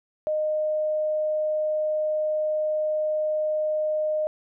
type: tone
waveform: sine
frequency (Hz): 615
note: D#5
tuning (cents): -20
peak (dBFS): -22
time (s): 0.27-4.27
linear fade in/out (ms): 0
effects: none